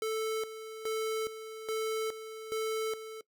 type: tone with tremolo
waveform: square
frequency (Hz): 440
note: A4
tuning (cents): 0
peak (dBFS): -31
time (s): 0.02-3.21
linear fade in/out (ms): 2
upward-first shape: square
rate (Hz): 1.2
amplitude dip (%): 70
effects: noise-tail reverb RT60 0.1 s tail -21 dB re dry